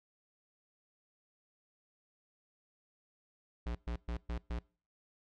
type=tone bursts; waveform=square; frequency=58.8 Hz; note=A#1; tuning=16 cents sharp; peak=-36 dBFS; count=5; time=3.66-4.59 s; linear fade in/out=5 ms; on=90 ms; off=120 ms; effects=noise-tail reverb RT60 0.4 s tail -24 dB re dry + low-pass 4000 Hz 12 dB/octave